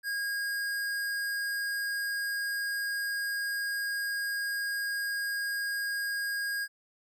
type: tone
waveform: square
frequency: 1631 Hz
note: G#6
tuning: 32 cents flat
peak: -31 dBFS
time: 0.03-6.68 s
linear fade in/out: 50 ms
effects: none